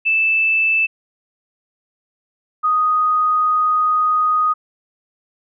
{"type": "tone pair in turn", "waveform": "sine", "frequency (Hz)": [2637, 1244.5], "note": ["E7", "D#6"], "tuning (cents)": [0, 0], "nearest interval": "octave + minor second", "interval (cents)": 1300, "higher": "first", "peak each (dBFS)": -13, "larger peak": "neither", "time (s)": [[0.05, 0.87], [2.63, 4.54]], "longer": "second", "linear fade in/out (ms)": 20, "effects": []}